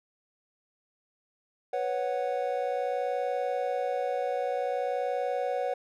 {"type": "chord", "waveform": "triangle", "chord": "B suspended second", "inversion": "none", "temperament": "equal", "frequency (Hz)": [493.9, 554.4, 740], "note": ["B4", "C#5", "F#5"], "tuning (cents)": [0, 0, 0], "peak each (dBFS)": -30, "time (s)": [1.73, 5.74], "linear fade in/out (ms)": 5, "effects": []}